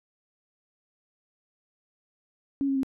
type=tone with pitch steps; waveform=sine; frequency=277.2 / 272 / 266.8 Hz; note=C#4 / C#4 / C4; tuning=0 / -33 / +34 cents; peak=-23 dBFS; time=2.61-2.832 s; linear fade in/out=0 ms; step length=74 ms; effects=none